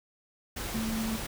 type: tone in noise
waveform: sine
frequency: 222.2 Hz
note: A3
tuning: 17 cents sharp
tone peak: -30 dBFS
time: 0.74-1.17 s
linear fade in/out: 10 ms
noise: pink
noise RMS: -36 dBFS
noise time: 0.56-1.27 s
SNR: +3 dB
effects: none